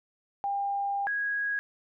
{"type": "tone pair in turn", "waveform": "sine", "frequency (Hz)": [800, 1652.6], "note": ["G5", "G#6"], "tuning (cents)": [35, -9], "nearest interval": "octave + minor second", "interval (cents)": 1256, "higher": "second", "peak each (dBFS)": -27, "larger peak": "neither", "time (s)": [[0.44, 1.07], [1.07, 1.59]], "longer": "first", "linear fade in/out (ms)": 0, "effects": []}